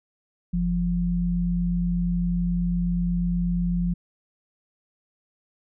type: tone pair together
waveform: sine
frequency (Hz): 46 / 174.61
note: F#1 / F3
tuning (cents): -9 / 0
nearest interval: octave + major seventh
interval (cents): 2309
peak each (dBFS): -27 / -22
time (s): 0.53-3.94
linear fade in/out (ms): 10
effects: none